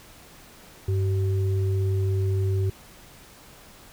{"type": "tone pair together", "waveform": "sine", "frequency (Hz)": [98, 380.6], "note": ["G2", "F#4"], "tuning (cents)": [0, 49], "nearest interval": "octave + major seventh", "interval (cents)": 2349, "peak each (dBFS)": [-21, -31], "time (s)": [0.88, 2.7], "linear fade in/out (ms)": 5, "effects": ["pink hiss -49 dBFS RMS until 3.92 s"]}